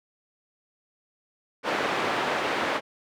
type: band-pass noise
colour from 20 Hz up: pink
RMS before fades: -27 dBFS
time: 1.63-2.81 s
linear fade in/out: 50 ms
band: 390 to 2400 Hz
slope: 12 dB/octave
effects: none